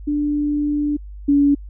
sine tone pair in turn, 293.7 / 284.7 Hz, D4 / C#4, 0 / +46 cents, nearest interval minor second, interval 54 cents, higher first, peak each -17 / -11 dBFS, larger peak second, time 0.07-0.97 / 1.28-1.55 s, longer first, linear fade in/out 10 ms, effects added 50 Hz sine -32 dBFS peak until 1.69 s

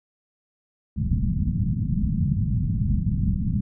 white low-pass noise, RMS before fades -23 dBFS, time 0.96-3.61 s, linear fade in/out 10 ms, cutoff 210 Hz, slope 48 dB/octave, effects none

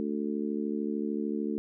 harmonic tone, 73.4 Hz, D2, in tune, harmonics 3 / 4 / 5 / 6, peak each -32 / -34 / -36 / -38 dBFS, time 0-1.58 s, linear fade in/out 0 ms, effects none

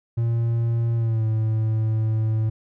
triangle tone with pitch glide, 116.2 to 110.06 Hz, A#2 to A2, -5 to +1 cents, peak -17 dBFS, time 0.17-2.5 s, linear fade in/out 10 ms, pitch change -94 cents, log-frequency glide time 0.95-1.25 s, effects none

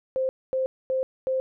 sine tone bursts, 523 Hz, C5, 1 cent flat, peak -22 dBFS, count 4, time 0.16-1.4 s, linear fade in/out 0 ms, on 130 ms, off 240 ms, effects none

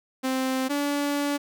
sawtooth tone pair in turn, 261.3 / 287.2 Hz, C4 / D4, -2 / -39 cents, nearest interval major second, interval 163 cents, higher second, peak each -20 dBFS, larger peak neither, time 0.23-0.69 / 0.69-1.38 s, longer second, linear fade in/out 20 ms, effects none

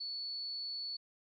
sine tone, 4435 Hz, C#8, in tune, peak -38 dBFS, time 0-0.97 s, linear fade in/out 10 ms, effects none

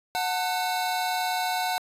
square tone cluster, 733 / 892 / 1497 / 4010 Hz, F#5 / A5 / F#6 / B7, -16 / +23 / +20 / +26 cents, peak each -28 / -32 / -35 / -36 dBFS, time 0.15-1.78 s, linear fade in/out 0 ms, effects resampled to 32000 Hz

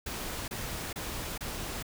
pink noise bursts, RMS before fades -37 dBFS, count 4, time 0.06-1.827 s, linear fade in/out 5 ms, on 420 ms, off 29 ms, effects none

